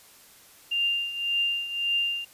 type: tone with tremolo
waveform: sine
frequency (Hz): 2794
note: F7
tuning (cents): 0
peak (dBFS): -21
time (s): 0.71-2.25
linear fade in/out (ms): 10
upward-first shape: triangle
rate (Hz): 1.8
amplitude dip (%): 75
effects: white hiss -53 dBFS RMS until 2.33 s + resampled to 32000 Hz